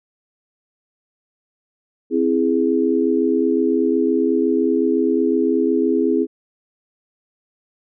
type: chord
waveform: sine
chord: C augmented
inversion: none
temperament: equal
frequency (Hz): 261.6 / 329.6 / 415.3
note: C4 / E4 / G#4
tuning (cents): 0 / 0 / 0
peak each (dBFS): -19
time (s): 2.1-6.27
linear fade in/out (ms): 50
effects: none